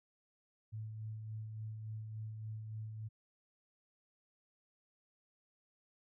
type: tone with tremolo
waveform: sine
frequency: 109.1 Hz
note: A2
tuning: 14 cents flat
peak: -40 dBFS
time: 0.72-3.09 s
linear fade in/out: 20 ms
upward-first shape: sine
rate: 3.5 Hz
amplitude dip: 35%
effects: none